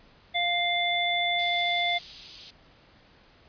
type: harmonic tone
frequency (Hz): 698.5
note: F5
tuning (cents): 0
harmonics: 1 / 3 / 5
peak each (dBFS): -28 / -28 / -28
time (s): 0.34-1.99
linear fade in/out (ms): 20
type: high-pass noise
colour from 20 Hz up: pink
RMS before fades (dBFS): -42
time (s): 1.38-2.51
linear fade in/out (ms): 10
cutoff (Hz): 3200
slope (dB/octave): 24
effects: pink hiss -57 dBFS RMS until 3.48 s + resampled to 11025 Hz